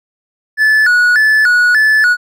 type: tone with vibrato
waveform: triangle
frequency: 1593 Hz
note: G6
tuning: 27 cents sharp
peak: -5 dBFS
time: 0.57-2.17 s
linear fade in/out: 50 ms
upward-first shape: square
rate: 1.7 Hz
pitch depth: 150 cents each way
effects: none